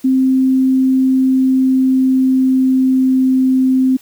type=tone with pitch glide; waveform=sine; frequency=261.9 to 260.2 Hz; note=C4 to C4; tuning=+2 to -9 cents; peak=-9 dBFS; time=0.04-3.97 s; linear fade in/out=10 ms; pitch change=-11 cents; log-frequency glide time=1.04-3.5 s; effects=white hiss -46 dBFS RMS until 4.01 s